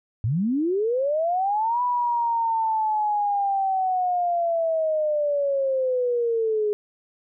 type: linear two-way sweep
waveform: sine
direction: up then down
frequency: 98 to 987.8 to 413.2 Hz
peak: -20 dBFS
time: 0.24-6.73 s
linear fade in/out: 0 ms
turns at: 1.82 s
effects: none